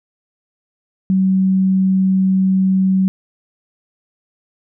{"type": "tone", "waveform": "sine", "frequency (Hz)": 189.5, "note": "F#3", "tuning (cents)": 42, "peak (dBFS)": -11, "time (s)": [1.1, 3.08], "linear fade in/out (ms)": 0, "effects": []}